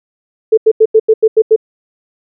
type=tone bursts; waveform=sine; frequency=440 Hz; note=A4; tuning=in tune; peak=-3 dBFS; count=8; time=0.52-1.562 s; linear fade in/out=10 ms; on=55 ms; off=86 ms; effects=none